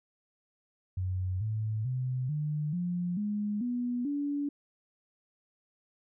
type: tone with pitch steps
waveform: sine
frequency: 92.5 / 108.74 / 127.83 / 150.27 / 176.65 / 207.7 / 244.1 / 287 Hz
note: F#2 / A2 / C3 / D3 / F3 / G#3 / B3 / D4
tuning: 0 / -20 / -40 / +40 / +20 / 0 / -20 / -40 cents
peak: -29 dBFS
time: 0.97-4.49 s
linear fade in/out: 5 ms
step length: 440 ms
effects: none